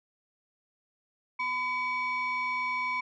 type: tone pair together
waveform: sine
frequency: 1011.1 / 2266 Hz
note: B5 / C#7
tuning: +40 / +37 cents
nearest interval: octave + major second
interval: 1397 cents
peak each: -29 / -29 dBFS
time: 1.39-3.01 s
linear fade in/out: 10 ms
effects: tanh soft clip ceiling -25 dBFS